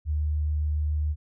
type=tone with vibrato; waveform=sine; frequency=75.5 Hz; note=D2; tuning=48 cents sharp; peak=-23 dBFS; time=0.05-1.16 s; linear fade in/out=50 ms; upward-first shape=triangle; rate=7.1 Hz; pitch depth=8 cents each way; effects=none